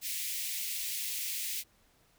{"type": "high-pass noise", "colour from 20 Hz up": "white", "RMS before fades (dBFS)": -36, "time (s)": [0.01, 1.64], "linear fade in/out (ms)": 50, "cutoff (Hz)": 2000, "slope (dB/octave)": 48, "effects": ["pink hiss -67 dBFS RMS until 2.18 s"]}